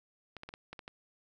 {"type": "clicks", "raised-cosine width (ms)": 0.3, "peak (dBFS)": -28, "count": 7, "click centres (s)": [0.367, 0.434, 0.49, 0.539, 0.73, 0.792, 0.879], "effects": []}